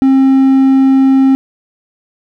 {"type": "tone", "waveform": "triangle", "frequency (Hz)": 267.2, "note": "C4", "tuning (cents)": 36, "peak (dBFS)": -3, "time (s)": [0.02, 1.35], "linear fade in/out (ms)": 0, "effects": []}